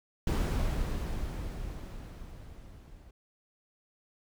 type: noise with level ramp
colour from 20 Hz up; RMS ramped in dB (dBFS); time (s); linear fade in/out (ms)
brown; -26 to -53; 0.27-3.11; 5
effects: none